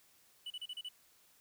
triangle tone bursts, 2966 Hz, F#7, 4 cents sharp, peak -39 dBFS, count 6, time 0.46-0.888 s, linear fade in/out 5 ms, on 43 ms, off 34 ms, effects white hiss -67 dBFS RMS until 1.4 s

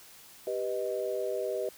sine chord, G augmented, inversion none, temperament equal, 392 / 493.9 / 622.3 Hz, G4 / B4 / D#5, 0 / 0 / 0 cents, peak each -34 dBFS, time 0.47-1.69 s, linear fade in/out 2 ms, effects white hiss -53 dBFS RMS until 1.77 s

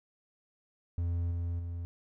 triangle tone with level steps, 85.9 Hz, F2, 28 cents flat, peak -27 / -29 / -33 dBFS, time 0.98-1.85 s, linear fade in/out 0 ms, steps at 1.31 / 1.59 s, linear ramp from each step 5 ms, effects none

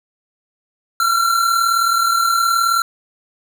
square tone pair together, 1357.9 / 1396.9 Hz, F6 / F6, -49 / 0 cents, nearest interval unison, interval 49 cents, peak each -15 / -22 dBFS, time 1-2.82 s, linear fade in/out 2 ms, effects none

